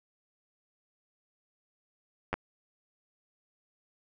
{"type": "clicks", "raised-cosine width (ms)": 0.5, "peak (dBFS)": -15, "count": 2, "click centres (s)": [2.33, 2.34], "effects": []}